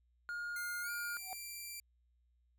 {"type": "tone", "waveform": "triangle", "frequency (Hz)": 1425, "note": "F6", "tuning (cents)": 34, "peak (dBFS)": -37, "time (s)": [0.29, 1.17], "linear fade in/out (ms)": 0}
{"type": "tone with pitch glide", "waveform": "5% pulse", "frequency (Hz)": [2100, 2357], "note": ["C7", "D7"], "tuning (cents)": [6, 6], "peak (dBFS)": -35, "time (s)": [0.56, 1.8], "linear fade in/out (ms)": 2, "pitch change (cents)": 200, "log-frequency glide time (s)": [0.82, 0.9]}
{"type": "tone with exponential growth", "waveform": "triangle", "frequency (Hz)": 746, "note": "F#5", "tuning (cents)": 14, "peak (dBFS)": -37, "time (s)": [1.18, 1.33], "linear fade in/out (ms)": 0, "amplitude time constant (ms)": 31}
{"effects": ["added 60 Hz sine -70 dBFS peak until 2.58 s"]}